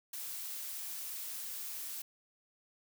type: noise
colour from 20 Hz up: blue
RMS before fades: -42 dBFS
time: 0.13-2.02 s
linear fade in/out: 5 ms
effects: none